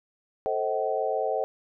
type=chord; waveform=sine; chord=A diminished seventh; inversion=none; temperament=just; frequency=440 / 528 / 633.6 / 760.3 Hz; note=A4 / C5 / Eb5 / Gb5; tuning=0 / +16 / +31 / +47 cents; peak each=-30 dBFS; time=0.46-1.44 s; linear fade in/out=0 ms; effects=none